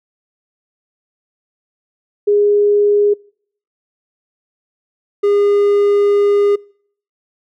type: tone pair in turn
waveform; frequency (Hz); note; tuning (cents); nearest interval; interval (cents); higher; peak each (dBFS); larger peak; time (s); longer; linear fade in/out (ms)
sine / triangle; 411.7 / 407.2; G#4 / G#4; -15 / -34; unison; 19; first; -9 / -8; second; 2.27-3.14 / 5.23-6.56; second; 10
effects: noise-tail reverb RT60 0.6 s tail -26 dB re dry